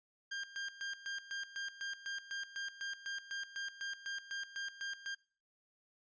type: tone with tremolo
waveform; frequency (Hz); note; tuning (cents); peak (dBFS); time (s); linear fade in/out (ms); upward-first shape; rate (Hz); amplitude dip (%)
sawtooth; 1600; G6; +35; -35; 0.31-5.15; 10; square; 4; 80
effects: noise-tail reverb RT60 0.4 s tail -22 dB re dry + resampled to 16000 Hz